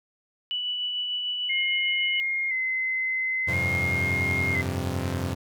sine tone with tremolo, 2960 Hz, F#7, in tune, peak -25 dBFS, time 0.51-2.2 s, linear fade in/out 0 ms, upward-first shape triangle, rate 6.7 Hz, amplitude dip 30%
sine tone with vibrato, 2093 Hz, C7, in tune, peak -24 dBFS, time 1.49-4.62 s, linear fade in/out 10 ms, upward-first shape square, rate 0.49 Hz, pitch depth 34 cents each way
sawtooth chord, F suspended second, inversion none, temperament equal, 87.31 / 98 / 130.81 Hz, F2 / G2 / C3, 0 / 0 / 0 cents, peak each -26 / -28 / -28 dBFS, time 3.47-5.35 s, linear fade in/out 20 ms
effects none

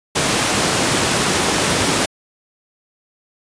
pink high-pass noise, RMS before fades -17 dBFS, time 0.15-2.06 s, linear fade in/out 10 ms, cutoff 140 Hz, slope 12 dB/octave, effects resampled to 22050 Hz

